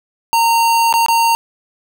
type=tone with dropouts; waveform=square; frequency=921 Hz; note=A#5; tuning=21 cents flat; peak=-11 dBFS; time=0.33-1.35 s; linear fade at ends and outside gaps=0 ms; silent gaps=0.927-0.939 / 1.062-1.084 s; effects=none